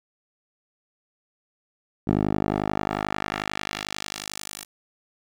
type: tone with band-pass filter sweep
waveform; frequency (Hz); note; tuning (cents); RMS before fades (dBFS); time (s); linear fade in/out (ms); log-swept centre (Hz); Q
10% pulse; 51.2; G#1; -24; -28; 2.07-4.65; 10; 280 to 11000; 0.81
effects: none